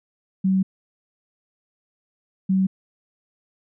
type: tone bursts at uneven times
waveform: sine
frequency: 190 Hz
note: F#3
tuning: 46 cents sharp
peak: -16 dBFS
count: 2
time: 0.44-0.63 / 2.49-2.67 s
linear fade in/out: 10 ms
effects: none